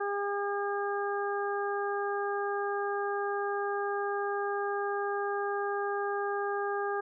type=harmonic tone; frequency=404.3 Hz; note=G#4; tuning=46 cents flat; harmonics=1 / 2 / 3 / 4; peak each=-32 / -35 / -37 / -38 dBFS; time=0-7.01 s; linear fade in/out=10 ms; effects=none